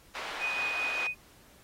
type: band-pass noise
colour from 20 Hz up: pink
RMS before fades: -39 dBFS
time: 0.15-1.07 s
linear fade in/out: 2 ms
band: 780 to 3100 Hz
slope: 12 dB/octave
type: tone with tremolo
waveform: sine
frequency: 2489 Hz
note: D#7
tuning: in tune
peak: -28 dBFS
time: 0.39-1.15 s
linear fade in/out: 50 ms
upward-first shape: triangle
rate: 5 Hz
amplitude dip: 35%
effects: pink hiss -59 dBFS RMS until 1.63 s + AAC 48 kbps